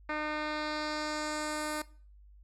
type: tone with low-pass filter sweep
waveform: 10% pulse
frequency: 303.9 Hz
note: D#4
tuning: 41 cents flat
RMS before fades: -35 dBFS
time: 0.09-1.82 s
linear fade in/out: 5 ms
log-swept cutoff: 2400 to 12000 Hz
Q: 1.7
effects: noise-tail reverb RT60 0.4 s tail -19 dB re dry + added 50 Hz sine -53 dBFS peak until 2.43 s